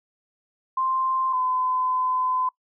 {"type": "tone pair in turn", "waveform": "sine", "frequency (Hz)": [1046.5, 1018.5], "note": ["C6", "C6"], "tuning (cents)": [0, -47], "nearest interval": "unison", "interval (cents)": 47, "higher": "first", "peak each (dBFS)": -21, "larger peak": "neither", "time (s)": [[0.77, 1.33], [1.33, 2.49]], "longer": "second", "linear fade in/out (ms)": 5, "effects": ["noise-tail reverb RT60 0.1 s tail -22 dB re dry"]}